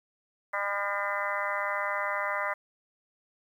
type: harmonic tone with a mistuned harmonic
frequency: 201.7 Hz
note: G3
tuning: 50 cents sharp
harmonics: 3 / 4 / 5 / 6 / 7 / 8 / 9 / 10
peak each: -35 / -40 / -35 / -35 / -38 / -40 / -37 / -35 dBFS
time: 0.53-2.54 s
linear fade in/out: 10 ms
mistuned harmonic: 8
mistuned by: -26 cents
effects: 10-bit